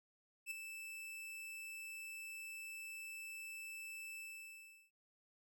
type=tone with ADSR envelope; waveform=45% pulse; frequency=2637 Hz; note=E7; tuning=in tune; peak=-39 dBFS; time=0.46-4.91 s; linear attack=51 ms; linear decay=7 ms; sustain=-8 dB; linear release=730 ms; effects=none